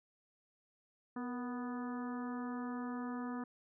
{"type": "harmonic tone with a mistuned harmonic", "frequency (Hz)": 246.9, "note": "B3", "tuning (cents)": 0, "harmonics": [1, 2, 3, 4, 5, 6, 7], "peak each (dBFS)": [-39, -50, -51, -50, -50, -56, -56], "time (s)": [1.16, 3.44], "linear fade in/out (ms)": 5, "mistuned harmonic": 2, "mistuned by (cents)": -61, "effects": []}